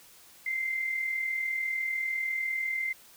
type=tone pair together; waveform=sine; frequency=2082 / 2122 Hz; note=C7 / C7; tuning=-9 / +24 cents; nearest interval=unison; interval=33 cents; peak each=-29 / -37 dBFS; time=0.46-2.93 s; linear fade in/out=5 ms; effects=white hiss -55 dBFS RMS until 3.16 s